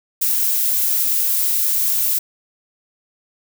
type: noise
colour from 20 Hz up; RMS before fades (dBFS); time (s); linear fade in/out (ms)
violet; -18; 0.21-2.19; 10
effects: none